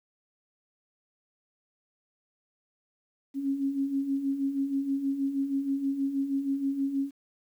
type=beating tone pair; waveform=sine; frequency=270 / 276.3 Hz; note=C#4 / C#4; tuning=-45 / -6 cents; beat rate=6.3 Hz; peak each=-34 / -27 dBFS; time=3.34-7.11 s; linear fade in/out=50 ms; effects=10-bit